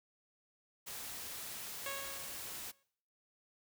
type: noise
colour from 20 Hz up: white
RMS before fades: -45 dBFS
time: 0.86-2.72 s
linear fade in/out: 20 ms
type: tone with exponential decay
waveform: 10% pulse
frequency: 551 Hz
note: C#5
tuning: 11 cents flat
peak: -30 dBFS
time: 1.86-2.83 s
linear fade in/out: 1 ms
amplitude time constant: 210 ms
effects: noise-tail reverb RT60 0.6 s tail -24 dB re dry